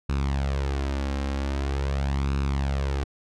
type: tone with flanger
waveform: sawtooth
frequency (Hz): 68.9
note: C#2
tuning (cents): -10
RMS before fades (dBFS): -26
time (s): 0.09-3.04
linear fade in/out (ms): 5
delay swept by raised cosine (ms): 0.76 to 3.76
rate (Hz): 0.44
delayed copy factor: +0.6
effects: low-pass 6000 Hz 12 dB/octave